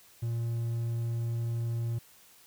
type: tone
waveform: triangle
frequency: 116.54 Hz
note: A#2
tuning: in tune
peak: -27 dBFS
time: 0.22-1.99 s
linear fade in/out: 10 ms
effects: white hiss -58 dBFS RMS until 2.46 s